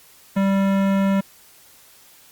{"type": "tone with hard clipping", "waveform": "sine", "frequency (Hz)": 195.4, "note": "G3", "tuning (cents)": -5, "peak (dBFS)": -18, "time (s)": [0.36, 1.21], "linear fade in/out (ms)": 10, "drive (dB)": 18, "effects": ["white hiss -50 dBFS RMS until 2.31 s", "Opus 48 kbps"]}